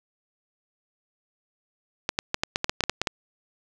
clicks, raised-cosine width 0.2 ms, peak -6 dBFS, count 12, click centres 2.091 / 2.189 / 2.344 / 2.435 / 2.559 / 2.644 / 2.695 / 2.807 / 2.838 / 2.896 / 3.016 / 3.072 s, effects none

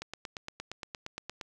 click train, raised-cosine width 0.2 ms, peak -21 dBFS, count 13, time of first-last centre 0.02-1.412 s, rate 8.62 Hz, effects none

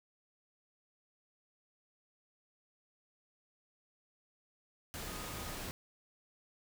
sine tone in noise, 1244.5 Hz, D#6, in tune, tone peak -53 dBFS, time 5.08-5.55 s, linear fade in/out 0 ms, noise pink, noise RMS -43 dBFS, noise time 4.94-5.71 s, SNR -13 dB, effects none

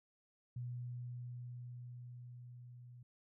sine tone with level ramp, 122.4 Hz, B2, 15 cents flat, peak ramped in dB -40 to -53 dBFS, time 0.56-3.03 s, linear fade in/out 5 ms, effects none

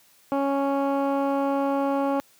15% pulse tone with low-pass filter, 277.2 Hz, C#4, in tune, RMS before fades -24 dBFS, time 0.32-2.2 s, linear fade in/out 0 ms, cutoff 1100 Hz, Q 0.74, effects white hiss -58 dBFS RMS until 2.39 s + high-pass 100 Hz 12 dB/octave

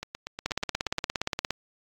two click trains, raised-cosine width 0.2 ms, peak -17 / -10 dBFS, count 9 / 19, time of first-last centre 0.03-0.989 / 0.46-1.507 s, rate 8.34 / 17.2 Hz, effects AAC 48 kbps

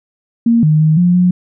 sine tone with pitch steps, 232.5 / 153.9 / 156.1 / 176.9 / 179.7 Hz, A#3 / D#3 / D#3 / F3 / F3, -4 / -19 / +6 / +23 / +50 cents, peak -7 dBFS, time 0.46-1.31 s, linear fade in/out 5 ms, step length 170 ms, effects none

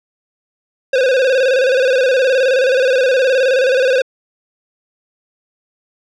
square tone with vibrato, 519 Hz, C5, 14 cents flat, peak -11 dBFS, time 0.93-4.02 s, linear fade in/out 5 ms, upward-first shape square, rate 19 Hz, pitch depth 67 cents each way, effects low-pass 4000 Hz 12 dB/octave

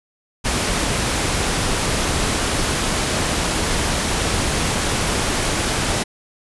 pink noise, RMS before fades -20 dBFS, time 0.44-6.04 s, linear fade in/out 20 ms, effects resampled to 24000 Hz

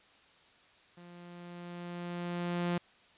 sawtooth tone with level ramp, 174.61 Hz, F3, in tune, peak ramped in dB -47 to -25 dBFS, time 0.97-2.78 s, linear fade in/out 5 ms, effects white hiss -62 dBFS RMS until 3.17 s + resampled to 8000 Hz

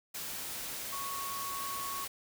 sine tone in noise, 1108.7 Hz, C#6, in tune, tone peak -38 dBFS, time 0.92-2.05 s, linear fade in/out 10 ms, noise white, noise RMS -40 dBFS, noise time 0.14-2.08 s, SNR -1 dB, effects none

